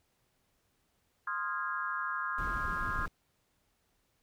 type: chord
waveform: sine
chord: F minor seventh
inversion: second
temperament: equal with one note detuned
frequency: 1046.5 / 1244.5 / 1396.9 / 1644 Hz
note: C6 / Eb6 / F6 / Ab6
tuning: 0 / 0 / 0 / -18 cents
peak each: -38 dBFS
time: 1.27-3.06 s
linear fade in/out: 5 ms
type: noise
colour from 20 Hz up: brown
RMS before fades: -39 dBFS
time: 2.38-3.08 s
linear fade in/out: 2 ms
effects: pink hiss -75 dBFS RMS until 4.22 s